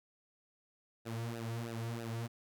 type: tone with flanger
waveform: sawtooth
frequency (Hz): 115.5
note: A#2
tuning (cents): -16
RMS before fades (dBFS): -40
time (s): 1.05-2.28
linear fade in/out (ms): 20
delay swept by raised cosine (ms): 0.9 to 3.9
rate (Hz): 3.1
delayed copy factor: -0.95
effects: none